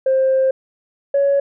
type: tone pair in turn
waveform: sine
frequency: 528 / 559.4 Hz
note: C5 / C#5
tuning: +16 / +16 cents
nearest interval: minor second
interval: 100 cents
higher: second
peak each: -11 dBFS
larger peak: neither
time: 0.06-0.51 / 1.14-1.4 s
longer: first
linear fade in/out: 5 ms
effects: tanh soft clip ceiling -9 dBFS